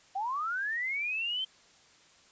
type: linear sweep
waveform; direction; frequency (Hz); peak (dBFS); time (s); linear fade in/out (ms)
sine; up; 741 to 3136; -30; 0.15-1.45; 10
effects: white hiss -60 dBFS RMS until 2.31 s + resampled to 16000 Hz